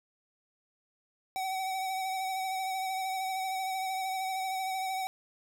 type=tone with vibrato; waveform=square; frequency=759 Hz; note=F#5; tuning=44 cents sharp; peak=-32 dBFS; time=1.36-5.07 s; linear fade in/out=0 ms; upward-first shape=sine; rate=13 Hz; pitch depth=25 cents each way; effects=none